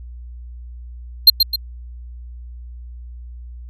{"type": "tone with echo", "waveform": "square", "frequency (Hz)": 4186, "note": "C8", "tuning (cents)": 0, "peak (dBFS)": -3, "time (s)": [1.27, 1.3], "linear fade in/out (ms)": 5, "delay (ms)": 130, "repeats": 2, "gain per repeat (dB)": -7, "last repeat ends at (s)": 1.56, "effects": ["added 60 Hz sine -32 dBFS peak until 3.69 s"]}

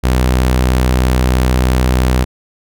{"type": "tone", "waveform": "sawtooth", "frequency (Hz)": 63.1, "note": "B1", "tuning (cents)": 38, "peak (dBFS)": -6, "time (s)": [0.03, 2.25], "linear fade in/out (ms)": 20, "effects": []}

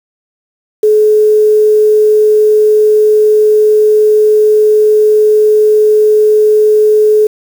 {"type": "tone with quantisation", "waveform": "sine", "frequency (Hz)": 426.6, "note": "G#4", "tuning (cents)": 46, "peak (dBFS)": -4, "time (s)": [0.83, 7.27], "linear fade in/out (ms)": 5, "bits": 5, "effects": []}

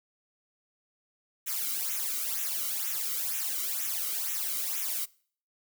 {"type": "noise with flanger", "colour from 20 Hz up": "blue", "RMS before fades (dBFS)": -32, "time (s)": [1.46, 5.06], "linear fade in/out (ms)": 20, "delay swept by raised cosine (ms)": [0.21, 1.18], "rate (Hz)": 2.1, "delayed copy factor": -0.8, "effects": ["noise-tail reverb RT60 0.5 s tail -23 dB re dry"]}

